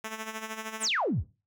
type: tone with tremolo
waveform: 5% pulse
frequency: 220 Hz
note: A3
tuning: in tune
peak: -22 dBFS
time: 0.04-0.88 s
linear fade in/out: 5 ms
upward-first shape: sine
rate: 13 Hz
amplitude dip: 65%
type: exponential sweep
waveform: sine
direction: down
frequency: 11175 to 56.8 Hz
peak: -25 dBFS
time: 0.8-1.24 s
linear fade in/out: 50 ms
effects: noise-tail reverb RT60 0.3 s tail -17 dB re dry